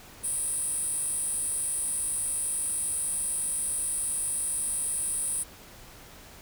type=tone with high-pass filter; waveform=10% pulse; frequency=650 Hz; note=E5; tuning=24 cents flat; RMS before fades=-30 dBFS; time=0.23-5.44 s; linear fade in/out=20 ms; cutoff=10000 Hz; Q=8.1; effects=pink hiss -49 dBFS RMS until 6.41 s